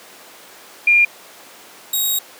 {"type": "tone pair in turn", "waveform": ["sine", "5% pulse"], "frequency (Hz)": [2400, 3790], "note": ["D7", "A#7"], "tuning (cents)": [37, 28], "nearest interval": "minor sixth", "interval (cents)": 791, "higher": "second", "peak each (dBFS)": -9, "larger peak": "neither", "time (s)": [[0.87, 1.05], [1.93, 2.19]], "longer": "second", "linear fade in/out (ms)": 5, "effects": ["pink hiss -41 dBFS RMS until 2.39 s", "high-pass 400 Hz 12 dB/octave"]}